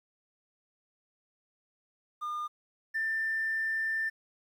triangle tone pair in turn, 1211 / 1784.9 Hz, D#6 / A6, -47 / +24 cents, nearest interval perfect fifth, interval 671 cents, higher second, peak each -30 / -25 dBFS, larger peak second, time 2.21-2.48 / 2.94-4.1 s, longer second, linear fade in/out 20 ms, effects tanh soft clip ceiling -26 dBFS + 11-bit

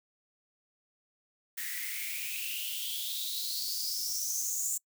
blue noise with high-pass filter sweep, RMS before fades -35 dBFS, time 1.57-4.78 s, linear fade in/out 10 ms, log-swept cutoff 1800 to 7400 Hz, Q 8.4, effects noise-tail reverb RT60 0.1 s tail -26 dB re dry

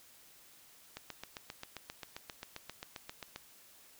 click train, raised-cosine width 0.2 ms, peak -25 dBFS, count 19, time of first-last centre 0.97-3.36 s, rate 7.53 Hz, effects white hiss -60 dBFS RMS until 3.99 s

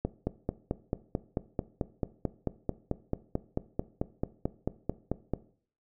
click train, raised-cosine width 2 ms, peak -15 dBFS, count 25, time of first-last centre 0.05-5.336 s, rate 4.54 Hz, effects noise-tail reverb RT60 0.5 s tail -17 dB re dry

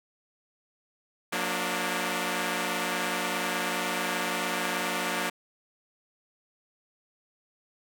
5% pulse chord, Gb augmented, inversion none, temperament equal with one note detuned, 181.5 / 233.1 / 293.7 Hz, Gb3 / Bb3 / D4, -33 / 0 / 0 cents, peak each -21 dBFS, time 1.32-5.3 s, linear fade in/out 10 ms, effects none

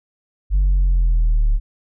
sine linear sweep, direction down, 49 to 35.33 Hz, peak -10 dBFS, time 0.5-1.6 s, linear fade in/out 50 ms, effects tanh soft clip ceiling -11 dBFS

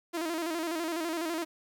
sawtooth tone with vibrato, 329.6 Hz, E4, in tune, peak -27 dBFS, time 0.13-1.45 s, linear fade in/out 20 ms, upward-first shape square, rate 12 Hz, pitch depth 72 cents each way, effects 10-bit

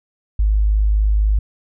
sine tone, 52 Hz, G#1, 3 cents sharp, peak -12 dBFS, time 0.39-1.39 s, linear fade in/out 5 ms, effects none

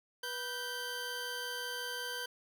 20% pulse tone pair together, 489.1 / 1552.8 Hz, B4 / G6, -17 / -17 cents, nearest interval octave + minor sixth, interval 2000 cents, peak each -38 / -34 dBFS, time 0.23-2.26 s, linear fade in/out 5 ms, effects none

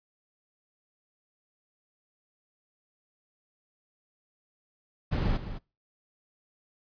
brown noise with echo, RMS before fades -27 dBFS, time 5.11-5.38 s, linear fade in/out 20 ms, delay 210 ms, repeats 1, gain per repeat -11 dB, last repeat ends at 5.59 s, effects noise-tail reverb RT60 0.3 s tail -24 dB re dry + resampled to 11025 Hz

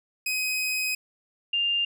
sawtooth / sine tone pair in turn, 2519 / 2800 Hz, D#7 / F7, +21 / +4 cents, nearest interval major second, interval 183 cents, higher second, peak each -22 / -22 dBFS, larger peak neither, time 0.26-0.95 / 1.53-1.85 s, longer first, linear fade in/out 5 ms, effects none

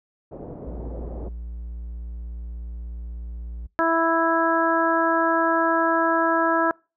white low-pass noise, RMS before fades -37 dBFS, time 0.31-1.29 s, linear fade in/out 10 ms, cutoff 580 Hz, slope 24 dB/octave
triangle tone, 58.27 Hz, A#1, in tune, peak -29 dBFS, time 0.66-3.67 s, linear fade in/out 10 ms
harmonic tone, 329.6 Hz, E4, in tune, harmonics 1 / 2 / 3 / 4 / 5, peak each -24 / -23 / -24 / -24 / -26 dBFS, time 3.79-6.71 s, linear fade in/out 0 ms
effects noise-tail reverb RT60 0.3 s tail -26 dB re dry

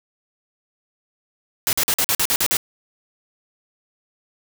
white noise bursts, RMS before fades -19 dBFS, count 9, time 1.67-2.569 s, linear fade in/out 0 ms, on 59 ms, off 46 ms, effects none

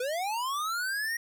square linear sweep, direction up, 478 to 1895 Hz, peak -30 dBFS, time 0-1.17 s, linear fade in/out 5 ms, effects none

